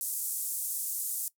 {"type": "band-pass noise", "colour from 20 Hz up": "pink", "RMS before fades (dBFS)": -34, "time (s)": [0.01, 1.28], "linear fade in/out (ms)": 0, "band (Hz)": [8400, 15000], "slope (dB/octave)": 24, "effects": ["noise-tail reverb RT60 0.1 s tail -19 dB re dry"]}